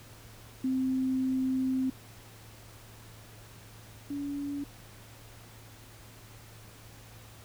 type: tone pair in turn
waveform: sine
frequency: 260.6 / 284.5 Hz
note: C4 / C#4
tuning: -7 / +45 cents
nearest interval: major second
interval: 152 cents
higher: second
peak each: -26 / -32 dBFS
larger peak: first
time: 0.64-1.9 / 4.1-4.64 s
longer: first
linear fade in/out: 5 ms
effects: added 110 Hz sine -52 dBFS peak until 7.44 s + pink hiss -53 dBFS RMS until 7.44 s